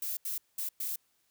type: noise bursts at uneven times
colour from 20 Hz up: violet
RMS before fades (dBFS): -35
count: 4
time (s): 0.02-0.17 / 0.25-0.38 / 0.58-0.69 / 0.8-0.96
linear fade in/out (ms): 5
effects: white hiss -73 dBFS RMS until 1.3 s